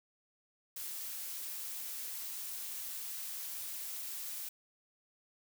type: noise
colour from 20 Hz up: blue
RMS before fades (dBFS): -42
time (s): 0.76-4.49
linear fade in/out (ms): 5
effects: none